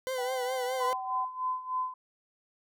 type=tone with vibrato; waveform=40% pulse; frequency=507 Hz; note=B4; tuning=45 cents sharp; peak=-30 dBFS; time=0.07-0.93 s; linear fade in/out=0 ms; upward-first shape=triangle; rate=4.8 Hz; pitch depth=70 cents each way
type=tone with pitch glide; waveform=sine; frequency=774 to 760.3 Hz; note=G5 to F#5; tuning=-22 to +47 cents; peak=-35 dBFS; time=0.18-1.25 s; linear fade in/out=5 ms; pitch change=-31 cents; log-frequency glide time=0.7-1.11 s
type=tone with tremolo; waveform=sine; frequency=1020 Hz; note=C6; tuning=44 cents flat; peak=-27 dBFS; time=0.8-1.94 s; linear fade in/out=5 ms; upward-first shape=sine; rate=3.3 Hz; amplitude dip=80%
effects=none